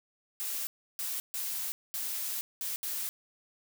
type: noise bursts at uneven times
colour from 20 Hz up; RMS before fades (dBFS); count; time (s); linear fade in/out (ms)
blue; -35; 6; 0.4-0.67 / 0.99-1.2 / 1.34-1.72 / 1.94-2.41 / 2.61-2.76 / 2.83-3.09; 0
effects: none